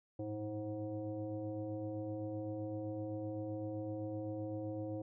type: tone with frequency modulation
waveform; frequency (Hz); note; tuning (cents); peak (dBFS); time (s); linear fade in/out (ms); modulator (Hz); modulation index
sine; 318.9; D#4; +43; -38; 0.19-5.02; 5; 210; 1.2
effects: none